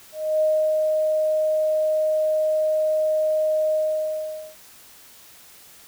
sine tone with ADSR envelope, 621 Hz, D#5, 3 cents flat, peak -16 dBFS, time 0.12-4.56 s, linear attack 290 ms, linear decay 320 ms, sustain -2 dB, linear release 820 ms, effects white hiss -48 dBFS RMS until 5.87 s

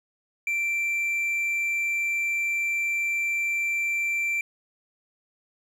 triangle tone, 2349 Hz, D7, in tune, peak -22 dBFS, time 0.47-4.41 s, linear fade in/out 2 ms, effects none

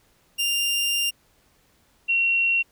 sawtooth / sine tone pair in turn, 2794 / 2735 Hz, F7 / F7, 0 / -37 cents, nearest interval unison, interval 37 cents, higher first, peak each -18 dBFS, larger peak neither, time 0.38-1.11 / 2.08-2.63 s, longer first, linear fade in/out 20 ms, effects pink hiss -62 dBFS RMS until 2.71 s

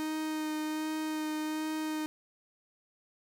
45% pulse tone with vibrato, 310 Hz, D#4, 6 cents flat, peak -32 dBFS, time 0-2.06 s, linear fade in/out 0 ms, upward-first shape sine, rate 1.3 Hz, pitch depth 12 cents each way, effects none

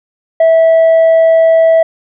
sine tone with tanh clipping, 653 Hz, E5, 17 cents flat, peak -5 dBFS, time 0.4-1.83 s, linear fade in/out 5 ms, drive 2 dB, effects none

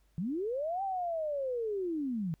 sine linear two-way sweep, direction up then down, 152 to 793 to 152 Hz, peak -31 dBFS, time 0.18-2.34 s, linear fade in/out 0 ms, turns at 0.83 s, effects added 50 Hz sine -65 dBFS peak until 2.4 s + pink hiss -74 dBFS RMS until 2.4 s

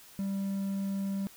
triangle tone, 196 Hz, G3, in tune, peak -28 dBFS, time 0.19-1.27 s, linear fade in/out 0 ms, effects white hiss -54 dBFS RMS until 1.36 s

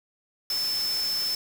sine tone in noise, 5274 Hz, E8, in tune, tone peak -25 dBFS, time 0.5-1.35 s, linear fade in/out 2 ms, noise white, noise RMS -36 dBFS, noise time 0.5-1.35 s, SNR +8 dB, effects none

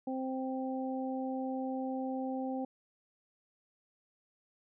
harmonic tone, 261.6 Hz, C4, in tune, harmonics 1 / 2 / 3, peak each -35 / -40 / -41 dBFS, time 0.07-2.65 s, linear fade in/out 5 ms, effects none

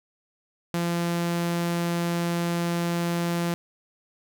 sawtooth tone, 171.4 Hz, F3, 32 cents flat, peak -20 dBFS, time 0.74-3.54 s, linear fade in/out 0 ms, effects none

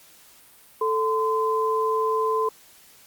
sine tone pair together, 440 / 1026.2 Hz, A4 / C6, 0 / -34 cents, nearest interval octave + minor third, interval 1466 cents, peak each -23 dBFS, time 0.81-2.49 s, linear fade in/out 5 ms, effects white hiss -52 dBFS RMS until 3.06 s + Opus 48 kbps

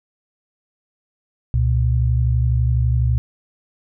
sine tone pair together, 67.98 / 120 Hz, C#2 / B2, -33 / -49 cents, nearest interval minor seventh, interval 984 cents, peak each -17 dBFS, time 1.54-3.18 s, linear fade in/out 0 ms, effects none

